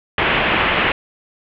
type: low-pass noise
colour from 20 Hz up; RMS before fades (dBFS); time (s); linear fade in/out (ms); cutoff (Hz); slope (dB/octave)
white; -17; 0.18-0.92; 2; 3000; 48
effects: none